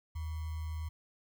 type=tone with sample-and-hold; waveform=sine; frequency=79.1 Hz; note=D#2; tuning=29 cents sharp; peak=-35 dBFS; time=0.15-0.89 s; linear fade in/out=10 ms; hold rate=1050 Hz; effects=none